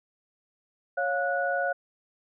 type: tone cluster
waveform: sine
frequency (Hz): 554 / 706 / 1468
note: C#5 / F5 / F#6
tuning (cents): -1 / +19 / -14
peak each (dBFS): -29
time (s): 0.97-1.73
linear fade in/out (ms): 10
effects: none